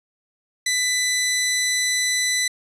15% pulse tone, 1995 Hz, B6, 17 cents sharp, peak -13 dBFS, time 0.66-2.48 s, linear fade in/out 5 ms, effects resampled to 32000 Hz

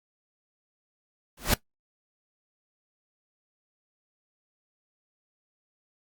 pink noise with exponential growth, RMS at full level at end -17 dBFS, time 1.37-1.54 s, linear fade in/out 5 ms, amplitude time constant 36 ms, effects noise-tail reverb RT60 0.1 s tail -17 dB re dry + Opus 48 kbps

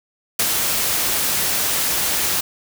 white noise with ADSR envelope, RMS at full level -17 dBFS, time 0.39-2.41 s, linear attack 6 ms, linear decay 56 ms, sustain -3 dB, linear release 8 ms, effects none

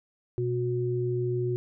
sine tone pair together, 123.6 / 363.4 Hz, B2 / F#4, +2 / -31 cents, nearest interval octave + perfect fifth, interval 1867 cents, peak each -28 dBFS, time 0.38-1.56 s, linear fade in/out 0 ms, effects none

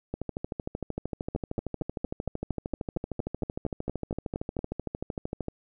two click trains, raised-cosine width 2 ms, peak -17 / -18 dBFS, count 15 / 71, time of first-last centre 1.35-4.591 / 0.14-5.484 s, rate 4.32 / 13.1 Hz, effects none

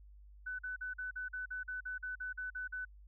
sine tone bursts, 1500 Hz, F#6, 23 cents sharp, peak -38 dBFS, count 14, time 0.46-2.852 s, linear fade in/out 10 ms, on 130 ms, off 44 ms, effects added 50 Hz sine -54 dBFS peak until 3.07 s

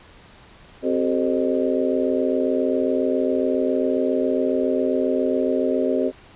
harmonic tone with a mistuned harmonic, 87.31 Hz, F2, in tune, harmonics 3 / 4 / 5 / 6 / 7, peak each -23 / -24 / -25 / -26 / -26 dBFS, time 0.82-6.12 s, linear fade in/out 50 ms, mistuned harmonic 4, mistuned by +130 cents, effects pink hiss -48 dBFS RMS until 6.35 s + resampled to 8000 Hz

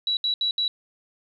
sine tone bursts, 3915 Hz, B7, 16 cents flat, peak -21 dBFS, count 4, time 0.07-0.68 s, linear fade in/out 2 ms, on 100 ms, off 70 ms, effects 10-bit

